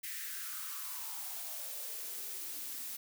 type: noise with high-pass filter sweep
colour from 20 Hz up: blue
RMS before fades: -42 dBFS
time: 0.03-2.97 s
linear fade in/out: 10 ms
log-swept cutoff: 2000 to 220 Hz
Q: 5.3
effects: none